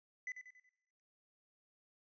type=tone with echo; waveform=triangle; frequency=2005 Hz; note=B6; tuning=26 cents sharp; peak=-38 dBFS; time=0.27-0.32 s; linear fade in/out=2 ms; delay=93 ms; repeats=4; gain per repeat=-7 dB; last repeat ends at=0.692 s; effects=noise-tail reverb RT60 1.0 s tail -24 dB re dry + resampled to 16000 Hz